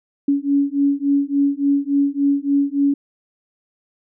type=beating tone pair; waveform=sine; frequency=279.8 / 283.3 Hz; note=C#4 / C#4; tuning=+16 / +38 cents; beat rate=3.5 Hz; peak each=-18 dBFS; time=0.28-2.94 s; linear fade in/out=5 ms; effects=none